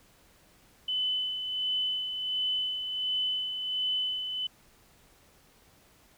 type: tone with tremolo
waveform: sine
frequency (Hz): 3015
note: F#7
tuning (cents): +32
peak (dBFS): -26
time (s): 0.88-4.47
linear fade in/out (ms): 5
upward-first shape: sine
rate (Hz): 1.4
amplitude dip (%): 50
effects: pink hiss -61 dBFS RMS until 6.17 s